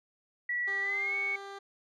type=tone with pitch glide; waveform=sine; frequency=1943 to 2219 Hz; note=B6 to C#7; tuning=-29 to +1 cents; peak=-29 dBFS; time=0.49-1.36 s; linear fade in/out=5 ms; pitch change=+230 cents; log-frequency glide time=0.81-1.15 s
type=tone; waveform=15% pulse; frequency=396.3 Hz; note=G4; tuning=19 cents sharp; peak=-35 dBFS; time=0.67-1.59 s; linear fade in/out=10 ms
effects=low-pass 5000 Hz 12 dB/octave